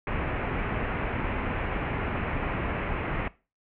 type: low-pass noise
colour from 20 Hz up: pink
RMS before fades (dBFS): -30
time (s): 0.07-3.28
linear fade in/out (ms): 2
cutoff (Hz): 2600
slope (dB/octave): 48
effects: noise-tail reverb RT60 0.3 s tail -19 dB re dry